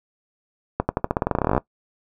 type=accelerating click train; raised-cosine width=1 ms; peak=-5 dBFS; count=20; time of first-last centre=0.8-1.578 s; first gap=90 ms; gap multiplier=0.9; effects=noise-tail reverb RT60 0.1 s tail -19 dB re dry